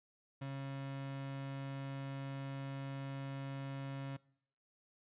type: tone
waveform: 35% pulse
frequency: 136.8 Hz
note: C#3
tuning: 23 cents flat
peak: -39 dBFS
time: 0.41-4.17 s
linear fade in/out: 10 ms
effects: noise-tail reverb RT60 0.7 s tail -23 dB re dry + resampled to 8000 Hz